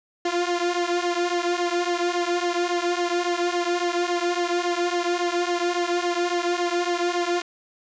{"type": "tone with flanger", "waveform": "sawtooth", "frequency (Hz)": 350, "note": "F4", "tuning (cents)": 4, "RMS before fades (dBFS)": -24, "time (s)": [0.25, 7.42], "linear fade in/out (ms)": 5, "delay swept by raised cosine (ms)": [2, 3.9], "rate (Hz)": 3.6, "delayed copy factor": -0.8, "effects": ["resampled to 16000 Hz", "8-bit"]}